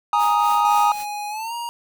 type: chord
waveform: triangle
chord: Ab suspended second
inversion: none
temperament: just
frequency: 830.6 / 934.4 / 1245.9 Hz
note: Ab5 / Bb5 / Eb6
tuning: 0 / +4 / +2 cents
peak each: -18 dBFS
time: 0.13-0.92 s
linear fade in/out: 2 ms
type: noise with tremolo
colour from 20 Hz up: white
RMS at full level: -35 dBFS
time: 0.17-1.06 s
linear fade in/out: 50 ms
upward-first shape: triangle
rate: 3.7 Hz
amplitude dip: 80%
type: tone with pitch glide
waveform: square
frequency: 830.6 to 943.1 Hz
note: G#5 to A#5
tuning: 0 to +20 cents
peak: -27 dBFS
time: 0.65-1.69 s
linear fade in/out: 0 ms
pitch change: +220 cents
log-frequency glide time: 1.29-1.54 s
effects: none